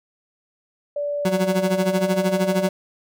sine tone with pitch glide, 580 to 586.7 Hz, D5 to D5, -22 to -2 cents, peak -22 dBFS, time 0.96-2.69 s, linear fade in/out 5 ms, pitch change +20 cents, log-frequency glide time 1.88-2.05 s
30% pulse tone with tremolo, 185 Hz, F#3, in tune, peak -14 dBFS, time 1.25-2.69 s, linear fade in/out 2 ms, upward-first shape sine, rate 13 Hz, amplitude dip 80%
effects none

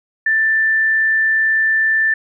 sine tone, 1771 Hz, A6, 11 cents sharp, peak -12 dBFS, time 0.26-2.14 s, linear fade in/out 5 ms, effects none

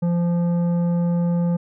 sine tone with tanh clipping, 172.7 Hz, F3, 19 cents flat, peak -19 dBFS, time 0.02-1.57 s, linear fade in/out 10 ms, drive 10 dB, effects none

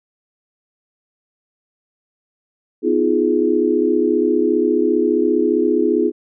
sine chord, F half-diminished seventh, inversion second, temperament just, 251.4 / 314.3 / 349.2 / 419.1 Hz, Cb4 / Eb4 / F4 / Ab4, +31 / +18 / 0 / +16 cents, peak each -21 / -19 / -18 / -18 dBFS, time 2.82-6.12 s, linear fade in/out 50 ms, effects none

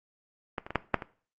clicks, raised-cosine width 0.5 ms, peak -16 / -25 / -21 / -8 / -6 / -21 dBFS, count 6, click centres 0.582 / 0.665 / 0.706 / 0.757 / 0.943 / 1.022 s, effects noise-tail reverb RT60 0.4 s tail -18 dB re dry + Opus 24 kbps

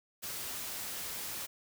white noise, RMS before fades -40 dBFS, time 0.22-1.47 s, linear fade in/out 20 ms, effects none

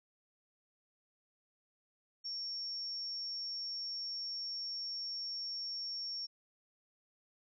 sine tone, 5490 Hz, F8, 31 cents flat, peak -38 dBFS, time 2.24-6.27 s, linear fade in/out 20 ms, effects none

